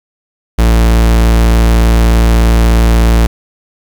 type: tone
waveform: 45% pulse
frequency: 56.7 Hz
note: A#1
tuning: 47 cents flat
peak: -5 dBFS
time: 0.58-3.27 s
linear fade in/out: 10 ms
effects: 7-bit